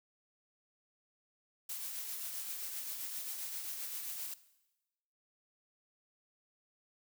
blue noise with tremolo, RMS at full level -40 dBFS, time 1.69-4.34 s, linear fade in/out 5 ms, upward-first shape triangle, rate 7.6 Hz, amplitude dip 40%, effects noise-tail reverb RT60 1.0 s tail -17 dB re dry

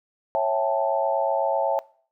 sine chord, A dominant seventh, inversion first, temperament just, 550 / 660 / 792 / 880 Hz, C#5 / E5 / G5 / A5, -14 / +2 / +18 / 0 cents, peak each -25 / -24 / -28 / -26 dBFS, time 0.35-1.79 s, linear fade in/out 0 ms, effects noise-tail reverb RT60 0.5 s tail -22 dB re dry

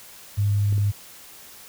sine tone, 102.1 Hz, G#2, 29 cents flat, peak -18 dBFS, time 0.37-0.92 s, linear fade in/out 20 ms
clicks, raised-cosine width 3 ms, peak -24 dBFS, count 2, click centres 0.726 / 0.78 s
effects white hiss -45 dBFS RMS until 1.68 s

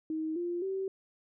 sine tone with pitch steps, 315.7 / 348.3 / 384.2 Hz, D#4 / F4 / G4, +25 / -5 / -35 cents, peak -31 dBFS, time 0.1-0.88 s, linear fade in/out 2 ms, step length 260 ms, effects none

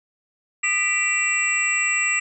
sine tone cluster, 1231 / 1973 / 2349 / 2730 / 7730 Hz, D#6 / B6 / D7 / F7 / B8, -19 / -2 / 0 / -40 / -38 cents, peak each -32 / -24 / -24 / -25 / -25 dBFS, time 0.63-2.2 s, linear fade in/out 10 ms, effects none

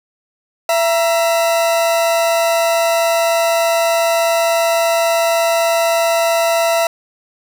40% pulse tone pair together, 669 / 945.6 Hz, E5 / A#5, +25 / +24 cents, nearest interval tritone, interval 599 cents, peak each -12 / -21 dBFS, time 0.69-6.87 s, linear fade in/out 2 ms, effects none

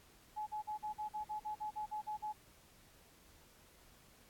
sine tone bursts, 850 Hz, G#5, 40 cents sharp, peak -38 dBFS, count 13, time 0.36-2.33 s, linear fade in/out 20 ms, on 110 ms, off 45 ms, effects pink hiss -64 dBFS RMS until 4.29 s + AAC 64 kbps

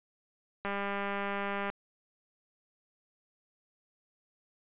click train, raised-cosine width 0.5 ms, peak -20 dBFS, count 211, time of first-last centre 0.65-1.7 s, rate 200 Hz, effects resampled to 8000 Hz

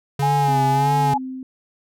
square tone with vibrato, 140 Hz, C#3, 18 cents sharp, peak -20 dBFS, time 0.19-1.14 s, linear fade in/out 5 ms, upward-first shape sine, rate 1.6 Hz, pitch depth 68 cents each way
sine tone with pitch glide, 830.6 to 841.2 Hz, G#5 to G#5, 0 to +22 cents, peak -17 dBFS, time 0.22-1.18 s, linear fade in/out 10 ms, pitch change +22 cents, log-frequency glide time 0.46-0.71 s
sine tone with tremolo, 259.8 Hz, C4, 12 cents flat, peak -26 dBFS, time 0.48-1.43 s, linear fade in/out 2 ms, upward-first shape triangle, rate 1.7 Hz, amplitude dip 50%
effects none

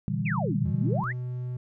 sine chord, E half-diminished seventh, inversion second, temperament just, 118.67 / 148.33 / 164.81 / 197.78 Hz, Bb2 / D3 / E3 / G3, +31 / +18 / 0 / +16 cents, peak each -31 dBFS, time 0.08-1.04 s, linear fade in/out 0 ms
sine exponential two-way sweep, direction down then up, 2794 to 77.78 to 2150 Hz, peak -29 dBFS, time 0.25-1.13 s, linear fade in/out 20 ms, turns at 0.68 s
triangle tone with pitch glide, 121.3 to 124.57 Hz, B2 to B2, -31 to +15 cents, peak -28 dBFS, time 0.65-1.57 s, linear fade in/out 5 ms, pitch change +46 cents, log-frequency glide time 0.91-1.13 s
effects none

